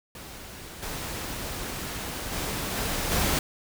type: noise with level steps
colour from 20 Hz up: pink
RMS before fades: -42 / -34 / -31 / -29 / -25 dBFS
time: 0.15-3.39 s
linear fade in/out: 2 ms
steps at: 0.82 / 2.32 / 2.75 / 3.11 s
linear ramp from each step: 10 ms
effects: none